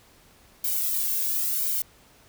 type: noise with flanger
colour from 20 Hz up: violet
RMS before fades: -26 dBFS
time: 0.64-1.82 s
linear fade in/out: 2 ms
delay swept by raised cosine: 1.3 to 1.84 ms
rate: 0.96 Hz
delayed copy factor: +0.8
effects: pink hiss -56 dBFS RMS until 2.28 s